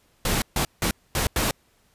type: noise bursts at uneven times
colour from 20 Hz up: pink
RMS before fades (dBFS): -23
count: 5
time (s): 0.25-0.42 / 0.56-0.65 / 0.82-0.91 / 1.15-1.27 / 1.36-1.51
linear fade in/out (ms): 2
effects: pink hiss -63 dBFS RMS until 1.94 s + resampled to 32000 Hz